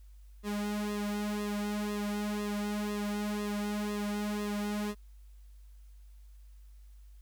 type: tone with flanger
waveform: sawtooth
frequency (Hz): 207.3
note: G#3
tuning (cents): -3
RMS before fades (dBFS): -34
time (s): 0.43-4.95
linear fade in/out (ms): 50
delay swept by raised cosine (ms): 1.3 to 3.1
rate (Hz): 2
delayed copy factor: -1
effects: added 50 Hz sine -50 dBFS peak until 7.21 s + white hiss -72 dBFS RMS until 7.21 s